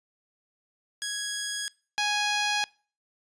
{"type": "tone pair in turn", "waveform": "10% pulse", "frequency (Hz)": [1661.2, 830.6], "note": ["G#6", "G#5"], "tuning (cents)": [0, 0], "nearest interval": "octave", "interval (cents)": 1200, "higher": "first", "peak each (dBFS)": [-21, -16], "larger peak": "second", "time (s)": [[1.02, 1.68], [1.98, 2.64]], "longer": "neither", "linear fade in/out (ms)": 0, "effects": ["noise-tail reverb RT60 0.4 s tail -24 dB re dry", "resampled to 22050 Hz"]}